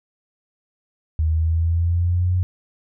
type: exponential sweep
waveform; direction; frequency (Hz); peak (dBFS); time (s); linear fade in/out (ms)
sine; up; 78.2 to 91.6; -16; 1.19-2.43; 0
effects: none